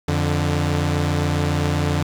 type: tone pair together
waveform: sawtooth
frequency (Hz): 87.21 / 146.83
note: F2 / D3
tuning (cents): -2 / 0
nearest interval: major sixth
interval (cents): 902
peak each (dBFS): -17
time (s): 0.08-2.03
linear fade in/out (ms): 5
effects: low-pass 8000 Hz 12 dB/octave + 7-bit